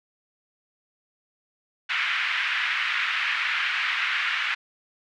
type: band-pass noise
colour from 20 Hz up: white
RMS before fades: -26 dBFS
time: 1.89-4.55 s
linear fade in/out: 10 ms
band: 1400 to 2600 Hz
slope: 24 dB/octave
effects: none